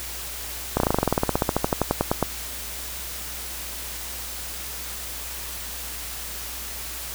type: slowing click train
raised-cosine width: 1 ms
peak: -5 dBFS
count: 24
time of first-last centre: 0.77-2.227 s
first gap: 31 ms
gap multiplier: 1.06
effects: added 60 Hz sine -40 dBFS peak until 7.14 s + white hiss -34 dBFS RMS until 7.14 s